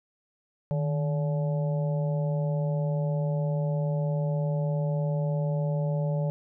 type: harmonic tone with a mistuned harmonic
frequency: 143.4 Hz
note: D3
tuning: 41 cents flat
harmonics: 1 / 3 / 4 / 5 / 6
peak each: -25 / -40 / -33 / -47 / -44 dBFS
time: 0.71-6.3 s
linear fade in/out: 0 ms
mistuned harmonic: 1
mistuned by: +110 cents
effects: none